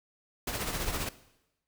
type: noise with tremolo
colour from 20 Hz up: pink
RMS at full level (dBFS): -31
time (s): 0.47-1.09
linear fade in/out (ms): 5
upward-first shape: triangle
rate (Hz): 15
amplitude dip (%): 60
effects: noise-tail reverb RT60 0.9 s tail -17 dB re dry